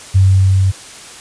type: tone with level ramp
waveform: sine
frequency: 95.5 Hz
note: G2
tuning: 45 cents flat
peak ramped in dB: -5 to -9 dBFS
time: 0.14-0.72 s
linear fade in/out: 20 ms
effects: white hiss -34 dBFS RMS until 1.2 s + resampled to 22050 Hz